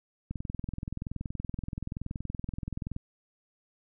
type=click train; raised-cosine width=5 ms; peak=-22 dBFS; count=57; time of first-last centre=0.31-2.964 s; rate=21.1 Hz; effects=none